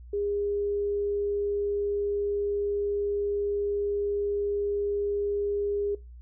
sine tone, 407.1 Hz, G#4, 35 cents flat, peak -26 dBFS, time 0.13-5.95 s, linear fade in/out 5 ms, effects noise-tail reverb RT60 0.2 s tail -19 dB re dry + added 60 Hz sine -43 dBFS peak until 6.21 s

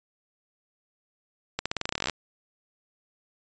accelerating click train, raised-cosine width 0.2 ms, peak -10 dBFS, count 17, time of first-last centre 1.59-2.097 s, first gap 66 ms, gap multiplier 0.89, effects resampled to 16000 Hz

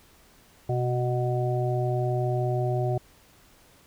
harmonic tone with a mistuned harmonic, 123.47 Hz, B2, in tune, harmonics 1 / 3 / 5 / 6, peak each -25 / -30 / -32 / -33 dBFS, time 0.69-2.98 s, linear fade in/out 5 ms, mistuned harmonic 1, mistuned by +25 cents, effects pink hiss -57 dBFS RMS until 3.86 s

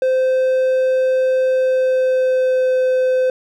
triangle tone with pitch glide, 518 to 513.2 Hz, C5 to C5, -17 to -34 cents, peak -11 dBFS, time 0.02-3.3 s, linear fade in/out 2 ms, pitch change -17 cents, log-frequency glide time 1.49-2.74 s, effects none

